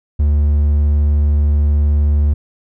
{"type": "tone", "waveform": "triangle", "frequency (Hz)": 73.42, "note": "D2", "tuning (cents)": 0, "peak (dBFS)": -8, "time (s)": [0.19, 2.34], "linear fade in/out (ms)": 10, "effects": []}